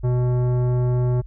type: tone with tanh clipping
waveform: sine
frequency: 123.9 Hz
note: B2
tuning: 6 cents sharp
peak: -19 dBFS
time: 0.03-1.22 s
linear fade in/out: 20 ms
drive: 14 dB
effects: added 48 Hz sine -34 dBFS peak until 1.26 s